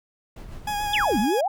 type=noise with tremolo; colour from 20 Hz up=brown; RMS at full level=-36 dBFS; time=0.36-1.26 s; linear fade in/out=5 ms; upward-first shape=sine; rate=6.7 Hz; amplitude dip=45%
type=tone with vibrato; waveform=40% pulse; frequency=830.6 Hz; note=G#5; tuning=in tune; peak=-24 dBFS; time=0.67-1.41 s; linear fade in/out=5 ms; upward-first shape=sine; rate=7.9 Hz; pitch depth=23 cents each way
type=exponential two-way sweep; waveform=sine; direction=down then up; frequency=3615 to 190 to 843 Hz; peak=-20 dBFS; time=0.93-1.48 s; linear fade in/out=5 ms; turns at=1.19 s
effects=none